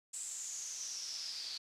pink noise with band-pass filter sweep, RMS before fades -43 dBFS, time 0.13-1.58 s, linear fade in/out 10 ms, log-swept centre 7900 to 4500 Hz, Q 8.6, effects low-pass 12000 Hz 12 dB/octave

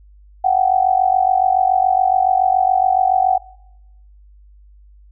sine tone with amplitude modulation, 750 Hz, F#5, 23 cents sharp, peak -8 dBFS, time 0.44-3.38 s, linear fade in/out 10 ms, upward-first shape sine, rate 47.1 Hz, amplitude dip 85%, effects noise-tail reverb RT60 0.9 s tail -23 dB re dry + added 50 Hz sine -43 dBFS peak until 5.11 s

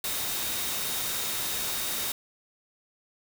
sine tone in noise, 3717 Hz, A#7, 6 cents flat, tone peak -39 dBFS, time 0.04-2.12 s, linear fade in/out 2 ms, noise white, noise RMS -31 dBFS, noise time 0.04-2.12 s, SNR -11 dB, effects none

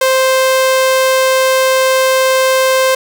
sawtooth tone, 523.3 Hz, C5, in tune, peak -5 dBFS, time 0.01-2.95 s, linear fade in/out 5 ms, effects none

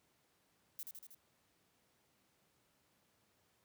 violet noise with echo, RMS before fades -45 dBFS, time 0.79-0.83 s, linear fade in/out 0 ms, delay 79 ms, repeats 4, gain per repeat -3 dB, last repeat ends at 1.146 s, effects pink hiss -75 dBFS RMS until 3.64 s + high-pass 100 Hz 12 dB/octave

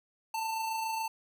square tone with amplitude modulation, 891 Hz, A5, 22 cents sharp, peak -31 dBFS, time 0.34-1.08 s, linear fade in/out 5 ms, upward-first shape sine, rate 27.1 Hz, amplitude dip 30%, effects none

